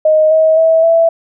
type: tone with pitch steps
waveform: sine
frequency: 622.3 / 635.4 / 648.7 / 662.4 Hz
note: D#5 / D#5 / E5 / E5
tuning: 0 / +36 / -28 / +8 cents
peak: -6 dBFS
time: 0.05-1.09 s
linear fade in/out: 5 ms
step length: 260 ms
effects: none